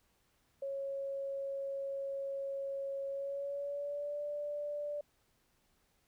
sine tone with pitch glide, 550 to 586.1 Hz, C#5 to D5, -14 to -4 cents, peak -36 dBFS, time 0.62-5.01 s, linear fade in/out 5 ms, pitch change +110 cents, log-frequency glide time 3.08-4.21 s, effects pink hiss -74 dBFS RMS until 6.07 s

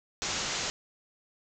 white low-pass noise, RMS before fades -33 dBFS, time 0.22-0.7 s, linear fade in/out 0 ms, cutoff 7300 Hz, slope 96 dB/octave, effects none

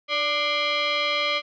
sine tone with frequency modulation, 583 Hz, D5, 13 cents flat, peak -21 dBFS, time 0.08-1.42 s, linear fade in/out 50 ms, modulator 888 Hz, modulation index 3.7, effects none

